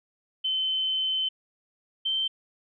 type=tone pair in turn; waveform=sine; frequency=3066 / 3114 Hz; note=G7 / G7; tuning=-39 / -12 cents; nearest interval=unison; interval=27 cents; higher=second; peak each=-24 dBFS; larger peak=neither; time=0.44-1.29 / 2.05-2.28 s; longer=first; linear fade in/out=10 ms; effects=none